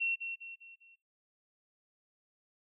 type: tone with echo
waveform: sine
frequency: 2721 Hz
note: F7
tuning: 46 cents flat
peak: -29 dBFS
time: 0-0.16 s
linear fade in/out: 20 ms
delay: 200 ms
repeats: 4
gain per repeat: -7 dB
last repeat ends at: 0.96 s
effects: noise-tail reverb RT60 0.4 s tail -26 dB re dry